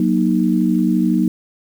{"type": "chord", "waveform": "sine", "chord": "D# minor", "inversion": "first", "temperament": "equal with one note detuned", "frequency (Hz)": [185, 236.7, 311.1], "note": ["F#3", "A#3", "D#4"], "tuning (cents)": [0, 27, 0], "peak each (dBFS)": [-17, -17, -18], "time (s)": [0, 1.28], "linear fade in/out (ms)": 2, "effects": ["7-bit"]}